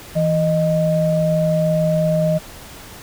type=tone pair together; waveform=sine; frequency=163.86 / 619 Hz; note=E3 / D#5; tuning=-10 / -9 cents; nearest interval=octave + major seventh; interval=2301 cents; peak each=-17 / -17 dBFS; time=0.15-2.39 s; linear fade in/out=20 ms; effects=pink hiss -38 dBFS RMS until 3.02 s